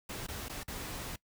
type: noise with dropouts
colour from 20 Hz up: pink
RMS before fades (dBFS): -41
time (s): 0.09-1.16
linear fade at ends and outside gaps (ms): 5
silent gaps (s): 0.267-0.284 / 0.485-0.495 / 0.634-0.679
effects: noise-tail reverb RT60 0.1 s tail -21 dB re dry